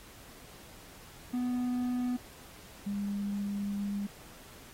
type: tone pair in turn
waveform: triangle / sine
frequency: 247.6 / 202 Hz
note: B3 / G#3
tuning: +5 / -48 cents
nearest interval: major third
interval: 353 cents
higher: first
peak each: -27 / -31 dBFS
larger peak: first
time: 1.33-2.17 / 2.86-4.07 s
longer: second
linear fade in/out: 10 ms
effects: pink hiss -53 dBFS RMS until 4.73 s + AAC 48 kbps